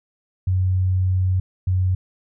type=tone pair in turn; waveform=sine; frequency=92.8 / 92.46 Hz; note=F#2 / F#2; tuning=+6 / -1 cents; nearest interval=unison; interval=7 cents; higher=first; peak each=-16 dBFS; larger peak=neither; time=0.47-1.4 / 1.67-1.95 s; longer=first; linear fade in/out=5 ms; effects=none